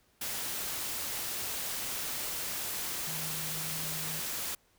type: tone in noise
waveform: sine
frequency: 157.8 Hz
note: D#3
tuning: 25 cents sharp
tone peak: -43 dBFS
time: 3.07-4.2 s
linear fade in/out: 5 ms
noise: white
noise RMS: -36 dBFS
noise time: 0.21-4.55 s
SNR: -10 dB
effects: pink hiss -68 dBFS RMS until 4.78 s